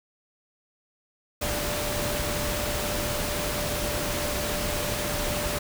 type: tone in noise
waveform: sine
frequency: 590 Hz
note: D5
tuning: 8 cents sharp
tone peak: -33 dBFS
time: 1.41-5.59 s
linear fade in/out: 10 ms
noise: pink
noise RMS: -29 dBFS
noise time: 1.41-5.59 s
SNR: -7 dB
effects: none